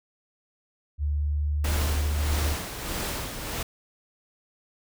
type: tone with pitch glide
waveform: sine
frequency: 73.42 to 74.4 Hz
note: D2 to D2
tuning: 0 to +23 cents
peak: -23 dBFS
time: 0.98-2.57 s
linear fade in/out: 50 ms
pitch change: +23 cents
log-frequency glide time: 1.09-1.81 s
type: noise with tremolo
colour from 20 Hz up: pink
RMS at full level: -30 dBFS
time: 1.64-3.63 s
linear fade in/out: 5 ms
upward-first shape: sine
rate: 1.6 Hz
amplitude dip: 50%
effects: none